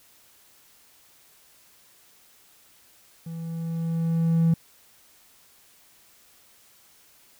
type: tone with level ramp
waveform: triangle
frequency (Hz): 165.1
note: E3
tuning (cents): +3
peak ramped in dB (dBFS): -31 to -13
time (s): 3.26-4.54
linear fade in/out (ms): 5
effects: tanh soft clip ceiling -12 dBFS + white hiss -57 dBFS RMS until 7.39 s